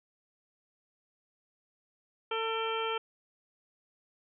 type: harmonic tone with a mistuned harmonic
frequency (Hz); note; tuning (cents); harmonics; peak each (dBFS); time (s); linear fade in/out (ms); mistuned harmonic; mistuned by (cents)
448.6; A4; +34; 1 / 2 / 3 / 4 / 5 / 6 / 7; -34 / -37 / -36 / -48 / -41 / -44 / -39; 2.31-2.98; 5; 5; +72
effects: none